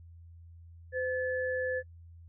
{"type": "tone pair together", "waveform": "sine", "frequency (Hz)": [511, 1728.2], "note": ["C5", "A6"], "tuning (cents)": [-41, -32], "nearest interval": "octave + major sixth", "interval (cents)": 2109, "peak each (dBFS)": [-31, -34], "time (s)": [0.92, 1.83], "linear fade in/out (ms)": 50, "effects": ["noise-tail reverb RT60 0.1 s tail -26 dB re dry", "added 84 Hz sine -49 dBFS peak until 2.28 s"]}